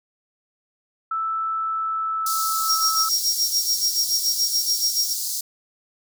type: tone with pitch glide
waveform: sine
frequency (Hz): 1318.5 to 1307.9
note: E6 to E6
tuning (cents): 0 to -14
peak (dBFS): -22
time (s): 1.11-3.09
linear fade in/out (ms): 5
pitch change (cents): -14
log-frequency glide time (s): 1.43-2.85
type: high-pass noise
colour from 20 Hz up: pink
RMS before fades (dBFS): -27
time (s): 2.26-5.41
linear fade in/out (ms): 5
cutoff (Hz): 4400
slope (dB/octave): 48
type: tone with tremolo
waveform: sine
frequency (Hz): 5588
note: F8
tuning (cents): 0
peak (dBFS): -17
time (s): 2.68-5.14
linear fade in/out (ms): 20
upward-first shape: sine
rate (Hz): 7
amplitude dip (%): 85
effects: none